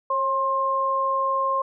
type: tone pair together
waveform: sine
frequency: 542 / 1061.1 Hz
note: C#5 / C6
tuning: -39 / +24 cents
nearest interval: octave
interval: 1163 cents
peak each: -27 / -21 dBFS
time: 0.1-1.62 s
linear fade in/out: 5 ms
effects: none